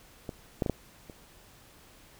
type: clicks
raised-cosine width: 2 ms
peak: -22 / -13 / -17 / -13 / -30 dBFS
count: 5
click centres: 0.292 / 0.622 / 0.662 / 0.697 / 1.098 s
effects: pink hiss -56 dBFS RMS until 2.19 s